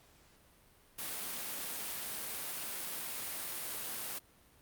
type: high-pass noise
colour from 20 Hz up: white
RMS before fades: -40 dBFS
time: 0.98-4.19 s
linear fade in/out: 10 ms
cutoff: 140 Hz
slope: 12 dB/octave
effects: pink hiss -64 dBFS RMS until 4.61 s + Opus 48 kbps